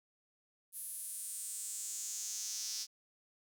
sawtooth tone with high-pass filter sweep, 220 Hz, A3, in tune, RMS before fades -42 dBFS, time 0.72-2.87 s, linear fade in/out 50 ms, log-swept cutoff 11000 to 5300 Hz, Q 4.2, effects none

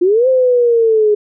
sine linear two-way sweep, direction up then down, 340.7 to 525 to 414.2 Hz, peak -8 dBFS, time 0.01-1.15 s, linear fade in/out 10 ms, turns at 0.28 s, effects none

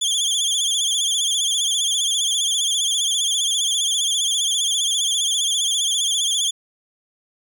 25% pulse tone with vibrato, 3322 Hz, G#7, in tune, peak -14 dBFS, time 0.01-6.51 s, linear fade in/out 10 ms, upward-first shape sine, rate 15 Hz, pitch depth 91 cents each way, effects none

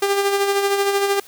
sawtooth tone with tremolo, 398.8 Hz, G4, 30 cents sharp, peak -11 dBFS, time 0.02-1.2 s, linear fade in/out 5 ms, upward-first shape sine, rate 13 Hz, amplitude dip 45%, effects white hiss -45 dBFS RMS until 1.27 s

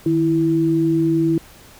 sine tone pair together, 155.56 / 328.8 Hz, D#3 / E4, 0 / -4 cents, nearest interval octave + minor second, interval 1296 cents, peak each -21 / -15 dBFS, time 0.06-1.38 s, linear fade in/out 2 ms, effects pink hiss -45 dBFS RMS until 1.79 s

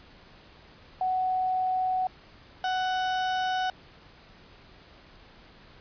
sine / 35% pulse tone pair in turn, 744 / 744 Hz, F#5 / F#5, +9 / +9 cents, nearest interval unison, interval 0 cents, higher neither, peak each -24 / -24 dBFS, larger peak neither, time 1.01-2.07 / 2.64-3.7 s, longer neither, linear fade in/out 2 ms, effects pink hiss -53 dBFS RMS until 5.8 s + resampled to 11025 Hz

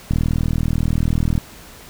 click train, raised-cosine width 5 ms, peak -6 dBFS, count 52, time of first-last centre 0.11-1.379 s, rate 40.2 Hz, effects pink hiss -41 dBFS RMS until 1.89 s

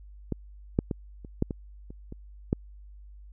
clicks, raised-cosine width 3 ms, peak -16 / -9 / -16 / -30 / -11 / -19 / -30 / -27 / -11 dBFS, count 9, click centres 0.323 / 0.789 / 0.912 / 1.248 / 1.424 / 1.508 / 1.905 / 2.124 / 2.529 s, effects added 50 Hz sine -45 dBFS peak until 3.32 s

